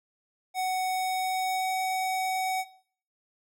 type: tone with pitch glide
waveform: square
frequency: 745 to 751.5 Hz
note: F#5 to F#5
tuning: +12 to +27 cents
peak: -27 dBFS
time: 0.54-2.65 s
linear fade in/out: 50 ms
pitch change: +15 cents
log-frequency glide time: 0.85-1.71 s
effects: noise-tail reverb RT60 0.5 s tail -18 dB re dry